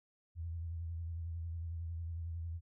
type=tone with vibrato; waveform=sine; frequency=83.4 Hz; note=E2; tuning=21 cents sharp; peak=-38 dBFS; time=0.35-2.61 s; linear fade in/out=50 ms; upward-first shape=sine; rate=11 Hz; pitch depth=49 cents each way; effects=none